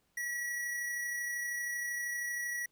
square tone with amplitude modulation, 1930 Hz, B6, 40 cents flat, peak -34 dBFS, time 0.17-2.66 s, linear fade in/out 5 ms, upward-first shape sine, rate 32.8 Hz, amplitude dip 25%, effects pink hiss -75 dBFS RMS until 2.71 s

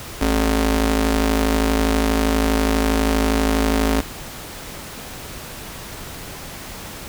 sawtooth ring-modulated tone, 163.6 Hz, E3, 13 cents flat, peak -9 dBFS, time 0.21-4.01 s, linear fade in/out 5 ms, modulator 108 Hz, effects pink hiss -34 dBFS RMS until 7.08 s

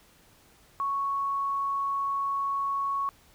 sine tone, 1108.7 Hz, C#6, in tune, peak -26 dBFS, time 0.8-3.09 s, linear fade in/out 0 ms, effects pink hiss -59 dBFS RMS until 3.34 s

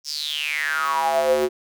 square tone with high-pass filter sweep, 74.7 Hz, D2, 30 cents sharp, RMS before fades -22 dBFS, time 0.04-1.49 s, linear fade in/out 50 ms, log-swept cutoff 5600 to 370 Hz, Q 9.1, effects none

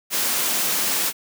white high-pass noise, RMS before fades -22 dBFS, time 0.1-1.13 s, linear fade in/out 50 ms, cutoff 150 Hz, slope 96 dB/octave, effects none

